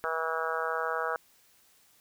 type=harmonic tone; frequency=161.9 Hz; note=E3; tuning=31 cents flat; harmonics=3 / 4 / 5 / 6 / 7 / 8 / 9 / 10; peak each=-35 / -37 / -39 / -40 / -37 / -35 / -36 / -40 dBFS; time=0.04-1.16 s; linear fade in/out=0 ms; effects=white hiss -63 dBFS RMS until 2 s